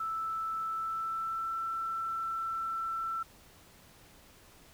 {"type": "tone with pitch glide", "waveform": "sine", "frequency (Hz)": [1318.5, 1336.9], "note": ["E6", "E6"], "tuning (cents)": [0, 24], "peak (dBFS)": -32, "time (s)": [0, 3.23], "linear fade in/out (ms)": 5, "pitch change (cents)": 24, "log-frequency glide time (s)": [0.7, 1.55], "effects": ["pink hiss -58 dBFS RMS until 4.73 s"]}